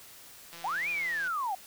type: click train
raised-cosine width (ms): 0.2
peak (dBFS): -29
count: 127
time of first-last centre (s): 0.53-1.276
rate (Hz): 169
type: linear two-way sweep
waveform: sine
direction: up then down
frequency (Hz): 700 to 2489 to 724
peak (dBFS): -29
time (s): 0.64-1.55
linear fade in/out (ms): 5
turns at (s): 0.89
effects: white hiss -51 dBFS RMS until 1.66 s